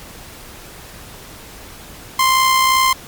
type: tone with amplitude modulation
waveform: sawtooth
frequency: 1046.5 Hz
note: C6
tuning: in tune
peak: -6 dBFS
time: 2.19-2.93 s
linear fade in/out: 5 ms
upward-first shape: sine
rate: 62.7 Hz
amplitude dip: 35%
effects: pink hiss -37 dBFS RMS until 3.07 s + MP3 96 kbps